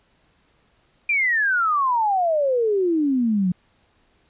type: exponential sweep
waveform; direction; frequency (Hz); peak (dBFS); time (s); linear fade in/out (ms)
sine; down; 2424 to 174.8; -17; 1.09-3.52; 5
effects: pink hiss -62 dBFS RMS until 4.29 s + resampled to 8000 Hz